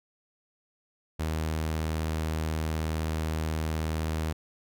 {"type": "tone", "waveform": "sawtooth", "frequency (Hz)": 79, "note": "D#2", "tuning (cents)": 27, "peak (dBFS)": -24, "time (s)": [1.19, 4.33], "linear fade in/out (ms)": 10, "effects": []}